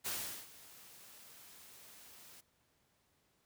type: noise with ADSR envelope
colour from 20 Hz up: white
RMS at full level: -38 dBFS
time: 0.04-2.41 s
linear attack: 26 ms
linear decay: 400 ms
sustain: -19 dB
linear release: 10 ms
effects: pink hiss -75 dBFS RMS until 3.45 s + high-pass 60 Hz 12 dB/octave